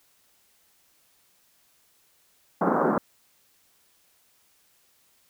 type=band-pass noise; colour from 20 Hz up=pink; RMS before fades=-23 dBFS; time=2.61-2.98 s; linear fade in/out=2 ms; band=180 to 1400 Hz; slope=48 dB/octave; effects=white hiss -64 dBFS RMS until 5.29 s